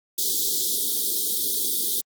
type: band-stop noise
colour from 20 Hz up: white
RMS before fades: -24 dBFS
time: 0.18-2.01 s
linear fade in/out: 5 ms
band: 470 to 3300 Hz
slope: 96 dB/octave
effects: high-pass 300 Hz 12 dB/octave + Opus 48 kbps